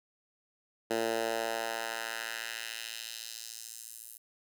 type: tone with high-pass filter sweep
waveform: 10% pulse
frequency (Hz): 113.8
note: A#2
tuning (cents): -41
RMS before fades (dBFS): -37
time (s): 0.9-4.18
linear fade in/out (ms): 10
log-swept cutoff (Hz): 350 to 11000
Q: 1.2
effects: none